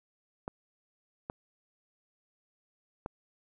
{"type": "clicks", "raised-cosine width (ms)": 1, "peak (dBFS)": -22, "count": 3, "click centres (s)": [0.479, 1.299, 3.061], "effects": []}